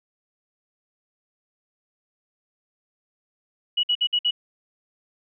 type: tone bursts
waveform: sine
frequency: 2925 Hz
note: F#7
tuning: 21 cents flat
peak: -18 dBFS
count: 5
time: 3.77-4.31 s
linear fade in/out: 10 ms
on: 64 ms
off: 55 ms
effects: none